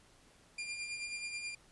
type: tone with tremolo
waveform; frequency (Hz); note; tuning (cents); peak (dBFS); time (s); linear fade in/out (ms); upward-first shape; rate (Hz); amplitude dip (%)
sawtooth; 2398; D7; +36; -34; 0.58-1.55; 5; sine; 9.3; 45
effects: pink hiss -64 dBFS RMS until 1.71 s + resampled to 24000 Hz